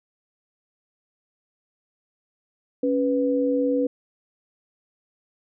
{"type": "tone pair together", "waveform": "sine", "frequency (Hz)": [277.2, 493.9], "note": ["C#4", "B4"], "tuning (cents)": [0, 0], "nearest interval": "minor seventh", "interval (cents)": 1000, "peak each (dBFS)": -22, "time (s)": [2.83, 3.87], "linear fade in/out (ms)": 5, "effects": []}